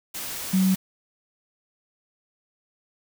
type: tone in noise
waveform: sine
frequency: 188.6 Hz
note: F#3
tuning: 33 cents sharp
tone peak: -17 dBFS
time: 0.53-0.75 s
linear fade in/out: 10 ms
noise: white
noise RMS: -33 dBFS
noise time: 0.14-0.76 s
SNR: +13 dB
effects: none